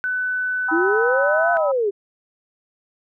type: tone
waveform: sine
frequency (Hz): 1500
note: F#6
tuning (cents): +23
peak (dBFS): -20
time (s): 0.04-1.57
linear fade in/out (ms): 0
type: chord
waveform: sine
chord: E minor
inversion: first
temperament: equal with one note detuned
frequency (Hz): 784 / 987.8 / 1284.7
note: G5 / B5 / E6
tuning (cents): 0 / 0 / -45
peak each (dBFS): -27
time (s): 0.68-1.72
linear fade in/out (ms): 10
type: linear two-way sweep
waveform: sine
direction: up then down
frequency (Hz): 311.1 to 700 to 383.8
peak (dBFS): -17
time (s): 0.71-1.91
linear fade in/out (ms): 20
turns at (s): 1.52
effects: none